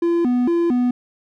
triangle tone with vibrato, 290 Hz, D4, 22 cents flat, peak -13 dBFS, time 0.02-0.91 s, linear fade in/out 5 ms, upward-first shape square, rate 2.2 Hz, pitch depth 280 cents each way, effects none

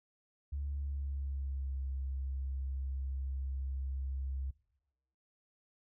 sine tone with pitch glide, 71 to 67.02 Hz, C#2 to C2, +42 to +42 cents, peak -34 dBFS, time 0.52-4.51 s, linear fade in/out 10 ms, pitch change -100 cents, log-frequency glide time 0.69-1.8 s, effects noise-tail reverb RT60 0.9 s tail -22 dB re dry + tanh soft clip ceiling -30 dBFS

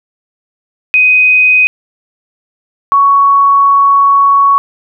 sine tone pair in turn, 2505 / 1115.9 Hz, D#7 / C#6, +11 / +11 cents, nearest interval octave + major second, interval 1400 cents, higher first, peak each -4 dBFS, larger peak neither, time 0.94-1.67 / 2.92-4.58 s, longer second, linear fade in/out 0 ms, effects none

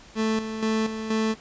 30% pulse tone with tremolo, 220 Hz, A3, in tune, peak -19 dBFS, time 0.15-1.36 s, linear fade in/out 50 ms, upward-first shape square, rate 2.1 Hz, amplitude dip 60%, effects pink hiss -49 dBFS RMS until 1.4 s + resampled to 16000 Hz

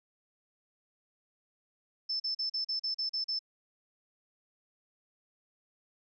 sine tone bursts, 5274 Hz, E8, in tune, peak -30 dBFS, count 9, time 2.09-3.392 s, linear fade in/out 10 ms, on 110 ms, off 39 ms, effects none

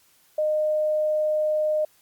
sine tone, 613 Hz, D#5, 26 cents flat, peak -20 dBFS, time 0.38-1.85 s, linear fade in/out 5 ms, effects white hiss -60 dBFS RMS until 2.01 s + Opus 48 kbps

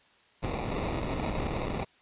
pink noise with sample-and-hold, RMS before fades -32 dBFS, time 0.42-1.85 s, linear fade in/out 20 ms, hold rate 1575 Hz, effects white hiss -62 dBFS RMS until 2.01 s + resampled to 8000 Hz

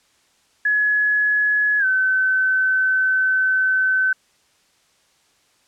sine tone with pitch glide, 1692 to 1524.9 Hz, G#6 to G6, +32 to -48 cents, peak -15 dBFS, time 0.65-4.13 s, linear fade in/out 5 ms, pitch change -180 cents, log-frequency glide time 1.79-1.85 s, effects white hiss -60 dBFS RMS until 5.67 s + low-pass 8000 Hz 12 dB/octave

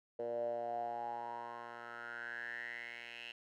10% pulse tone with band-pass filter sweep, 118.3 Hz, A#2, 26 cents sharp, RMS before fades -43 dBFS, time 0.19-3.32 s, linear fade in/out 5 ms, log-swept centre 520 to 2700 Hz, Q 8.3, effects none

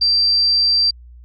sine tone, 4699 Hz, D8, in tune, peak -12 dBFS, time 0.01-0.91 s, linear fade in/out 10 ms, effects added 60 Hz sine -38 dBFS peak until 1.24 s

